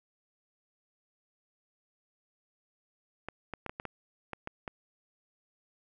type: clicks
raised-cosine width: 0.5 ms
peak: -22 dBFS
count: 9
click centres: 3.286 / 3.537 / 3.663 / 3.695 / 3.799 / 3.853 / 4.333 / 4.474 / 4.678 s
effects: none